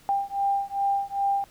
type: beating tone pair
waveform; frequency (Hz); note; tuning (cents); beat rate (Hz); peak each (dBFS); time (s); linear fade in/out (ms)
sine; 794 / 796.5; G5 / G5; +22 / +27; 2.5; -26; 0.09-1.44; 0
effects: pink hiss -55 dBFS RMS until 1.5 s